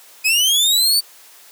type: linear sweep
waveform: sawtooth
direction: up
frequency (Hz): 2489 to 4600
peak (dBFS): -10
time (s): 0.24-1.01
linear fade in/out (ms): 20
effects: white hiss -45 dBFS RMS until 1.51 s + high-pass 400 Hz 12 dB/octave